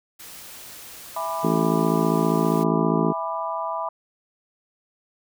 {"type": "noise", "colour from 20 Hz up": "white", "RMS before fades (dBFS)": -41, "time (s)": [0.19, 2.64], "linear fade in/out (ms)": 10}
{"type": "chord", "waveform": "sine", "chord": "E dominant seventh", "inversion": "none", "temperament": "just", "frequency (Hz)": [659.3, 824.1, 988.9, 1186.7], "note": ["E5", "G#5", "B5", "D6"], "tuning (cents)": [0, -14, 2, 18], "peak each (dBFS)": [-30, -34, -28, -32], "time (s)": [1.16, 3.89], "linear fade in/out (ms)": 5}
{"type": "harmonic tone", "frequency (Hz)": 55, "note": "A1", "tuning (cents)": 0, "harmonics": [3, 4, 5, 6, 7, 8], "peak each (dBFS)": [-24, -25, -26, -27, -27, -28], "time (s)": [1.43, 3.13], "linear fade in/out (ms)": 20}
{"effects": []}